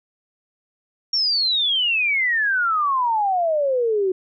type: exponential sweep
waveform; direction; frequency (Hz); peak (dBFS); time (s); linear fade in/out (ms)
sine; down; 5588 to 365.1; -17; 1.13-4.12; 5
effects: none